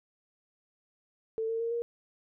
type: tone with pitch steps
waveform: sine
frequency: 445.6 / 453.7 / 461.8 / 470.2 Hz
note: A4 / A#4 / A#4 / A#4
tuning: +22 / -47 / -16 / +15 cents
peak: -29 dBFS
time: 1.38-1.82 s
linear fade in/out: 0 ms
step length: 110 ms
effects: none